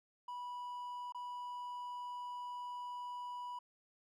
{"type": "tone with dropouts", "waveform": "triangle", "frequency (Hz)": 981, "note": "B5", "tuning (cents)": -12, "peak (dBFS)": -40, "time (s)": [0.28, 3.59], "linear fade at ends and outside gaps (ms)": 5, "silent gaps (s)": [1.123, 1.146], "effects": []}